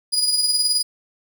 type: tone with tremolo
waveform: 30% pulse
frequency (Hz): 4916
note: D#8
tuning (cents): -22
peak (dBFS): -12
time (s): 0.12-0.83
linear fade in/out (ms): 20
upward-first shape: sine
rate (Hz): 19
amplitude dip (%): 50
effects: none